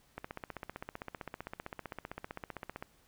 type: click train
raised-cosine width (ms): 0.5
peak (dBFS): -25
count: 42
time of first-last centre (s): 0.18-2.825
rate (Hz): 15.5
effects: pink hiss -67 dBFS RMS until 3.07 s